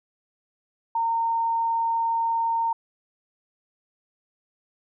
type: tone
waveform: sine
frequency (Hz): 917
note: A#5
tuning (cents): -29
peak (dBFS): -21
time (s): 0.95-2.73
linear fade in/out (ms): 5
effects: none